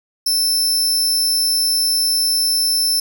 sawtooth tone, 5310 Hz, E8, 12 cents sharp, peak -12 dBFS, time 0.26-3 s, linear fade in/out 5 ms, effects none

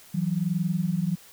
sine tone pair together, 163.84 / 185 Hz, E3 / F#3, -10 / 0 cents, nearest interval major second, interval 210 cents, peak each -26 dBFS, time 0.14-1.16 s, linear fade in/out 10 ms, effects white hiss -51 dBFS RMS until 1.32 s

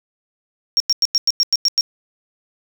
triangle tone bursts, 5560 Hz, F8, 9 cents flat, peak -9 dBFS, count 9, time 0.77-1.809 s, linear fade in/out 0 ms, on 31 ms, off 95 ms, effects tanh soft clip ceiling -9 dBFS + 7-bit

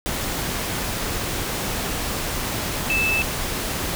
sine tone in noise, 2627 Hz, E7, 7 cents flat, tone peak -19 dBFS, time 2.9-3.22 s, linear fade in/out 0 ms, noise pink, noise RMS -26 dBFS, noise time 0.06-3.95 s, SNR +4 dB, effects none

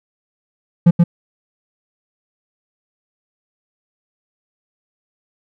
triangle tone with echo, 171.6 Hz, F3, 30 cents flat, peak -3 dBFS, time 0.86-0.91 s, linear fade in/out 10 ms, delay 130 ms, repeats 1, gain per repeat -2 dB, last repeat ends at 1.04 s, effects none

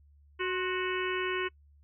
harmonic tone with a mistuned harmonic, 370 Hz, F#4, in tune, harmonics 1 / 3 / 4 / 5 / 6 / 7 / 8, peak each -32 / -37 / -38 / -39 / -40 / -40 / -41 dBFS, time 0.39-1.49 s, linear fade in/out 20 ms, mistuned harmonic 3, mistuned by -66 cents, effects noise-tail reverb RT60 0.1 s tail -26 dB re dry + added 72 Hz sine -57 dBFS peak until 1.83 s

